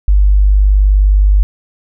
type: tone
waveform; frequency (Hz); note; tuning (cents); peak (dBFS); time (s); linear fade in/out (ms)
sine; 49.7; G1; +25; -5; 0.08-1.43; 0
effects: none